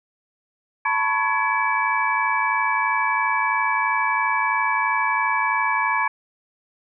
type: tone cluster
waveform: sine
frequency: 886 / 989 / 1101 / 1682 / 2301 Hz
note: A5 / B5 / C#6 / G#6 / D7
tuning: +12 / +2 / -12 / +22 / -36 cents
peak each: -25 dBFS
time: 0.85-6.08 s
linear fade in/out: 5 ms
effects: none